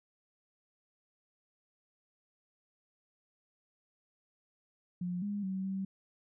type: tone with pitch steps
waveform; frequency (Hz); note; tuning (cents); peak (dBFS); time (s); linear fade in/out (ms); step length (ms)
sine; 178.1 / 204.1 / 189.9 / 192.5; F3 / G#3 / F#3 / G3; +34 / -30 / +45 / -31; -33; 5.01-5.85; 5; 210
effects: none